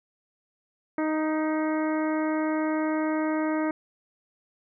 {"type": "harmonic tone with a mistuned harmonic", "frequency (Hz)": 311.1, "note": "D#4", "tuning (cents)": 0, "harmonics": [1, 2, 3, 4, 5, 6, 7], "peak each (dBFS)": [-25, -31, -35, -37, -39, -41, -42], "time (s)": [0.98, 3.71], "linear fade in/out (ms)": 2, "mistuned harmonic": 6, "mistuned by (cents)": 30, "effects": []}